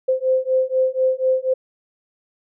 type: beating tone pair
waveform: sine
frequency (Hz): 517 / 521.1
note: C5 / C5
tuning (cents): -21 / -7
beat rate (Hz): 4.1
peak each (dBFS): -19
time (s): 0.08-1.54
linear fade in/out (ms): 10
effects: none